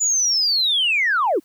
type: linear sweep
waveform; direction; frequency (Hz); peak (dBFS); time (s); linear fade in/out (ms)
sine; down; 7040 to 261.6; -15; 0-1.4; 20
effects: tanh soft clip ceiling -11 dBFS + white hiss -60 dBFS RMS until 1.44 s